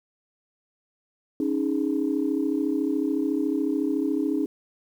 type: chord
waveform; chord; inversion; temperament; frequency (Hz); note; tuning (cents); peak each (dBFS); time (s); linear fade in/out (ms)
sine; C# suspended second; none; equal; 277.2 / 311.1 / 415.3; C#4 / D#4 / G#4; 0 / 0 / 0; -25 / -25 / -30; 1.4-4.46; 2
effects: tanh soft clip ceiling -13 dBFS + 9-bit